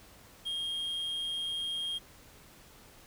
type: tone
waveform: triangle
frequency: 3234 Hz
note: G#7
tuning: 47 cents flat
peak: -31 dBFS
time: 0.45-1.99 s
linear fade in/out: 20 ms
effects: pink hiss -56 dBFS RMS until 3.06 s